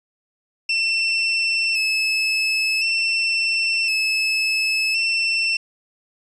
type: tone with vibrato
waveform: 30% pulse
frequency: 2646 Hz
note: E7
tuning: 6 cents sharp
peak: -15 dBFS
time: 0.69-5.57 s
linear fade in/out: 5 ms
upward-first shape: square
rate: 0.47 Hz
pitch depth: 29 cents each way
effects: resampled to 22050 Hz + 9-bit